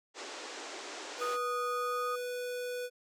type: band-pass noise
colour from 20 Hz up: pink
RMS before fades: -44 dBFS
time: 0.14-1.38 s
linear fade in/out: 50 ms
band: 300 to 7800 Hz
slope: 48 dB/octave
type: tone with pitch glide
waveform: square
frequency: 487.8 to 493.2 Hz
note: B4 to B4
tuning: -21 to -2 cents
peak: -36 dBFS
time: 1.17-2.9 s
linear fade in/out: 50 ms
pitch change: +19 cents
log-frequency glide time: 1.6-2.28 s
type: tone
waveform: sine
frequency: 1242 Hz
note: D#6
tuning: 3 cents flat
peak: -33 dBFS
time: 1.21-2.16 s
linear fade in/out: 10 ms
effects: none